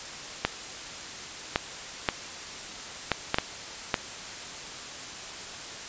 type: clicks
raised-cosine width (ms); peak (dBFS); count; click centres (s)
0.3; -6; 7; 0.45 / 1.559 / 2.088 / 3.117 / 3.344 / 3.385 / 3.942
effects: white hiss -39 dBFS RMS until 5.88 s + resampled to 16000 Hz